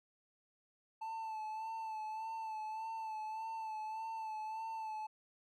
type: tone with vibrato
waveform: triangle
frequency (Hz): 880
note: A5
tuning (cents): 0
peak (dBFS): -38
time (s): 1.01-5.07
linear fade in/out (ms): 10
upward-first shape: sine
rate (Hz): 1.7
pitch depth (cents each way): 35
effects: none